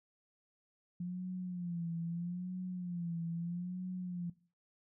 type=tone with vibrato; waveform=sine; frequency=175.2 Hz; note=F3; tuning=6 cents sharp; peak=-36 dBFS; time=1-4.3 s; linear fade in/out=5 ms; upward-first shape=sine; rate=0.78 Hz; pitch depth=82 cents each way; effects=noise-tail reverb RT60 0.4 s tail -19 dB re dry